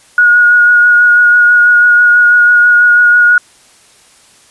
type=tone with vibrato; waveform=sine; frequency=1446 Hz; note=F#6; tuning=40 cents flat; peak=-3 dBFS; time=0.18-3.38 s; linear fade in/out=2 ms; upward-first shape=sine; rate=6.1 Hz; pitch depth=15 cents each way; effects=white hiss -44 dBFS RMS until 4.5 s + resampled to 24000 Hz